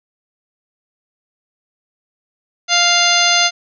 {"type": "harmonic tone", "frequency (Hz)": 698.5, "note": "F5", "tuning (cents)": 0, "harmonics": [1, 2, 3, 4, 5, 6, 7, 9], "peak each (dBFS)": [-19, -19, -19, -19, -19, -19, -19, -19], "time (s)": [2.68, 3.51], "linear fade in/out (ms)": 50, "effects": []}